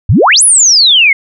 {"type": "exponential two-way sweep", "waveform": "sine", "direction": "up then down", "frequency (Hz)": [77.78, 10890, 2088], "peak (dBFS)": -3, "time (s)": [0.09, 1.13], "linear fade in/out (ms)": 5, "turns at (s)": 0.43, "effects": []}